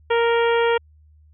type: harmonic tone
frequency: 466.2 Hz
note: A#4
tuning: in tune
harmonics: 1 / 2 / 3 / 4 / 5 / 6 / 7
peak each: -17 / -23 / -27 / -29 / -31 / -33 / -34 dBFS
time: 0.1-0.78 s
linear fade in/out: 10 ms
effects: added 76 Hz sine -49 dBFS peak until 1.33 s